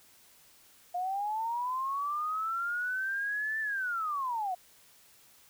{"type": "linear two-way sweep", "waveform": "sine", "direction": "up then down", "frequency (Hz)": [703, 1776, 703], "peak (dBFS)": -30, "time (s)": [0.94, 4.55], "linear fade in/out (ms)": 10, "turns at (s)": 3.6, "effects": ["white hiss -60 dBFS RMS until 5.49 s"]}